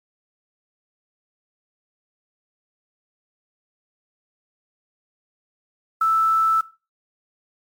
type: tone with quantisation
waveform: sine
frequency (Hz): 1318.5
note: E6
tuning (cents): 0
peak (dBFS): -15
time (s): 6.01-6.61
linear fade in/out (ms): 5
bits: 7
effects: noise-tail reverb RT60 0.3 s tail -17 dB re dry + MP3 96 kbps